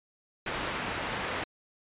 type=low-pass noise; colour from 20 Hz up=white; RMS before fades=-34 dBFS; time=0.46-1.44 s; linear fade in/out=5 ms; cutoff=2100 Hz; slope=12 dB/octave; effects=resampled to 8000 Hz